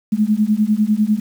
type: beating tone pair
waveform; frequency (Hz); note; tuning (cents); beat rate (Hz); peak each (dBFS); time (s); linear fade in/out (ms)
sine; 207.7 / 217.7; G#3 / A3; 0 / -18; 10; -16; 0.12-1.2; 10
effects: 7-bit